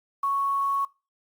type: tone with quantisation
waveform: sine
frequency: 1108.7 Hz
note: C#6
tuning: in tune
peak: -22 dBFS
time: 0.23-0.85 s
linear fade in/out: 5 ms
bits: 8
effects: noise-tail reverb RT60 0.3 s tail -22 dB re dry + Opus 48 kbps